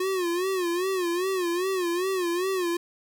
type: tone with vibrato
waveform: square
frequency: 362.4 Hz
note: F#4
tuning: 36 cents flat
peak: -25 dBFS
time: 0-2.77 s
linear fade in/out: 5 ms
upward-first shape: sine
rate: 2.5 Hz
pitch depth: 110 cents each way
effects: 10-bit